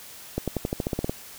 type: accelerating click train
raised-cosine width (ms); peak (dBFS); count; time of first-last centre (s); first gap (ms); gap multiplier
2; -12; 11; 0.38-1.095; 97; 0.93
effects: white hiss -44 dBFS RMS until 1.38 s